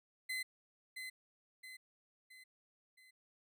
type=tone with echo; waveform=35% pulse; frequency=2040 Hz; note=C7; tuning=44 cents flat; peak=-36 dBFS; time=0.29-0.43 s; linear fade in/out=10 ms; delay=670 ms; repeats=4; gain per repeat=-6 dB; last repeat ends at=3.11 s; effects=none